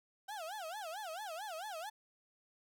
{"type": "tone with vibrato", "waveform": "35% pulse", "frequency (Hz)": 740, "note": "F#5", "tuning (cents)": 0, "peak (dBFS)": -40, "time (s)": [0.28, 1.9], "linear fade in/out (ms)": 10, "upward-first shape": "sine", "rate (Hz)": 4.5, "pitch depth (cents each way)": 280, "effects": []}